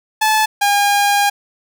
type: tone pair in turn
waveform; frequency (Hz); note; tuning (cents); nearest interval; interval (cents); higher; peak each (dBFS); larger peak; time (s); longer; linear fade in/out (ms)
sawtooth; 867 / 811.1; A5 / G#5; -26 / -41; minor second; 115; first; -8; neither; 0.21-0.46 / 0.61-1.3; second; 10
effects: none